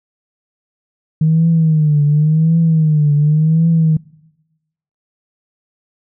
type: tone with vibrato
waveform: sine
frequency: 155.56 Hz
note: D#3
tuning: in tune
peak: -8 dBFS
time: 1.21-3.97 s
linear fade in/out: 5 ms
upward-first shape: triangle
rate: 0.91 Hz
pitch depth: 120 cents each way
effects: noise-tail reverb RT60 1.0 s tail -23 dB re dry + tanh soft clip ceiling -4 dBFS

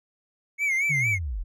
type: tone with vibrato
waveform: triangle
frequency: 2200 Hz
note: C#7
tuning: 14 cents flat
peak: -20 dBFS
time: 0.58-1.19 s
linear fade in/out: 50 ms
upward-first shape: sine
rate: 4.4 Hz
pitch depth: 100 cents each way
type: linear sweep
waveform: sine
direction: down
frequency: 155.56 to 34.45 Hz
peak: -27 dBFS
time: 0.89-1.44 s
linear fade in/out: 20 ms
effects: none

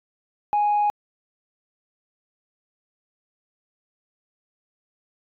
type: tone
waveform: sine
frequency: 830 Hz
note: G#5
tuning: 1 cent flat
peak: -16 dBFS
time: 0.53-0.9 s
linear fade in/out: 0 ms
effects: tanh soft clip ceiling -15 dBFS

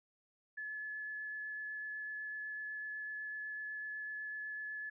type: tone with vibrato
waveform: sine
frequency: 1716 Hz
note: A6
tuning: 44 cents flat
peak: -40 dBFS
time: 0.57-4.9 s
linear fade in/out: 10 ms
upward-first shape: sine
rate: 8 Hz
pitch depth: 8 cents each way
effects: none

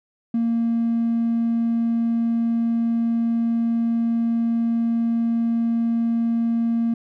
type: tone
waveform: triangle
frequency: 231.2 Hz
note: A#3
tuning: 14 cents flat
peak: -15 dBFS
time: 0.34-6.94 s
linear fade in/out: 5 ms
effects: tanh soft clip ceiling -14 dBFS

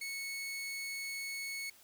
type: tone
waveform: sawtooth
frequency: 2204 Hz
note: C#7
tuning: 11 cents flat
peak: -35 dBFS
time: 0.01-1.7 s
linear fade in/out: 5 ms
effects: white hiss -61 dBFS RMS until 1.83 s

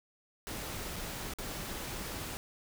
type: noise with dropouts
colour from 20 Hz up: pink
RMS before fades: -40 dBFS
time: 0.47-2.37 s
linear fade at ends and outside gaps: 0 ms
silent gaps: 0.959-0.963 / 1.336-1.386 s
effects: none

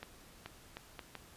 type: accelerating click train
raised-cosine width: 0.3 ms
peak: -27 dBFS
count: 5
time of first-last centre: 0.03-1.153 s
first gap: 430 ms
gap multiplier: 0.72
effects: pink hiss -58 dBFS RMS until 1.36 s + resampled to 32000 Hz

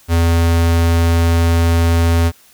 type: tone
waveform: square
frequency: 83.9 Hz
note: E2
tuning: 31 cents sharp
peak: -11 dBFS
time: 0.08-2.32 s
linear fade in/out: 50 ms
effects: white hiss -48 dBFS RMS until 2.53 s

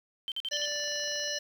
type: tone bursts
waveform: sine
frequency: 3114 Hz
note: G7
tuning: 12 cents flat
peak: -31 dBFS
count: 5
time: 0.28-0.654 s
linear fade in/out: 0 ms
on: 38 ms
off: 46 ms
type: harmonic tone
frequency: 587 Hz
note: D5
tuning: 1 cent flat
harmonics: 1 / 3 / 5 / 7 / 9 / 10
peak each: -38 / -38 / -38 / -38 / -38 / -38 dBFS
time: 0.51-1.39 s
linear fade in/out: 10 ms
type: click train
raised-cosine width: 0.3 ms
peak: -36 dBFS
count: 18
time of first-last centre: 0.6-1.277 s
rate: 25.1 Hz
effects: 9-bit

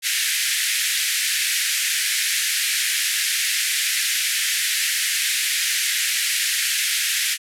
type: band-pass noise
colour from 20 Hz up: pink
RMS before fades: -22 dBFS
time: 0.02-7.38 s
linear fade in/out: 50 ms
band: 1700 to 13000 Hz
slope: 48 dB/octave
effects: none

